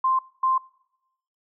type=tone pair in turn; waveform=sine; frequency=1046.5 / 1046.5 Hz; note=C6 / C6; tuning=0 / 0 cents; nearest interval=unison; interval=0 cents; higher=neither; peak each=-18 dBFS; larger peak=neither; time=0.04-0.19 / 0.43-0.58 s; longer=neither; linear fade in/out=5 ms; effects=noise-tail reverb RT60 0.9 s tail -24 dB re dry